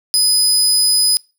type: tone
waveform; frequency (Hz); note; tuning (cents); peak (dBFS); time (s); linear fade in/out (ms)
25% pulse; 5000; D#8; +8; -6; 0.14-1.17; 0
effects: noise-tail reverb RT60 0.3 s tail -23 dB re dry